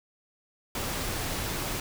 pink noise, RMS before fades -32 dBFS, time 0.75-1.8 s, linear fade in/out 2 ms, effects none

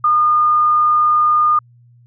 sine tone, 1218 Hz, D#6, 37 cents flat, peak -10 dBFS, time 0.04-1.59 s, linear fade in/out 5 ms, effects added 120 Hz sine -45 dBFS peak until 2.06 s

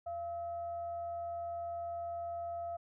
sine tone with frequency modulation, 685 Hz, F5, 34 cents flat, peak -37 dBFS, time 0.06-2.77 s, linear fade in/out 10 ms, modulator 600 Hz, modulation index 0.25, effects none

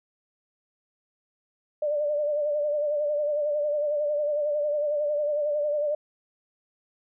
sine tone with vibrato, 592 Hz, D5, 14 cents sharp, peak -23 dBFS, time 1.82-5.95 s, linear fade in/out 5 ms, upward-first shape sine, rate 11 Hz, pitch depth 45 cents each way, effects none

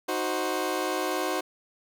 20% pulse chord, C diminished, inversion first, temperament equal, 311.1 / 370 / 523.3 Hz, Eb4 / Gb4 / C5, 0 / 0 / 0 cents, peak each -27 / -25 / -27 dBFS, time 0.08-1.41 s, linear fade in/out 10 ms, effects none

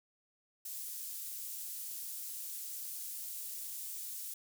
pink high-pass noise, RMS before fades -43 dBFS, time 0.65-4.34 s, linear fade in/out 5 ms, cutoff 9900 Hz, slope 12 dB/octave, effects none

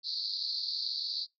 white band-pass noise, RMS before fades -35 dBFS, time 0.03-1.27 s, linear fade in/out 50 ms, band 4100 to 4700 Hz, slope 96 dB/octave, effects noise-tail reverb RT60 0.2 s tail -26 dB re dry

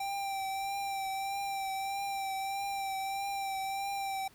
square tone with vibrato, 784 Hz, G5, in tune, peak -34 dBFS, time 0-4.28 s, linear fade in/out 5 ms, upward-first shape triangle, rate 1.6 Hz, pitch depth 30 cents each way, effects pink hiss -61 dBFS RMS until 4.34 s

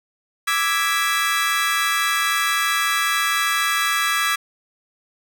30% pulse chord, E dominant seventh, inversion third, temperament equal, 1174.7 / 1318.5 / 1661.2 / 1975.5 Hz, D6 / E6 / G#6 / B6, 0 / 0 / 0 / 0 cents, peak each -21 / -23 / -20 / -22 dBFS, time 0.47-4.36 s, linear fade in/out 10 ms, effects none

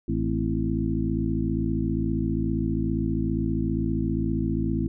harmonic tone with a mistuned harmonic, 55 Hz, A1, in tune, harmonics 1 / 2 / 3 / 4 / 5 / 6, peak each -30 / -30 / -30 / -30 / -30 / -30 dBFS, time 0.08-4.88 s, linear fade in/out 5 ms, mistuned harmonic 5, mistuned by -82 cents, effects none

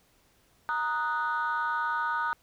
sine chord, D# minor, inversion second, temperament equal, 932.3 / 1244.5 / 1480 Hz, A#5 / D#6 / F#6, 0 / 0 / 0 cents, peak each -30 dBFS, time 0.69-2.33 s, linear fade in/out 0 ms, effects tanh soft clip ceiling -21 dBFS + pink hiss -65 dBFS RMS until 2.42 s

